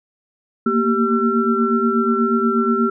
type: tone cluster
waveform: sine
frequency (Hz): 228.2 / 236.5 / 389.8 / 1351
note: A#3 / A#3 / G4 / E6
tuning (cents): -37 / +25 / -10 / +42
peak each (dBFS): -20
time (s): 0.66-2.9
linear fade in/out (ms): 5
effects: none